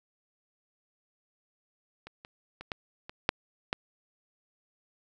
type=clicks; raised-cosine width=0.3 ms; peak=-28 / -29 / -26 / -17 / -25 / -6 / -12 dBFS; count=7; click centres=2.07 / 2.249 / 2.61 / 2.718 / 3.095 / 3.291 / 3.729 s; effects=none